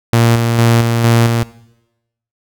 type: tone with tremolo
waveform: sawtooth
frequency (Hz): 116.54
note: A#2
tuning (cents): 0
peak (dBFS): -4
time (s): 0.13-1.43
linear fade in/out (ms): 0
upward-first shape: square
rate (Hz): 2.2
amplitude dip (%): 40
effects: noise-tail reverb RT60 0.9 s tail -19 dB re dry